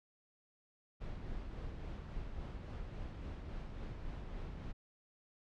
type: noise with tremolo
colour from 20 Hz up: brown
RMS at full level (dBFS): -43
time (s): 1-4.73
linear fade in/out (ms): 20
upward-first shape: sine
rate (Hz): 3.6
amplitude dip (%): 30
effects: low-pass 4000 Hz 12 dB/octave